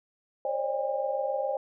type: tone cluster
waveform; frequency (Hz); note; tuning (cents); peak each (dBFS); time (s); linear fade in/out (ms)
sine; 533 / 553 / 600 / 805; C5 / C#5 / D5 / G5; +32 / -4 / +37 / +46; -31 / -35 / -32 / -33; 0.45-1.57; 2
effects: none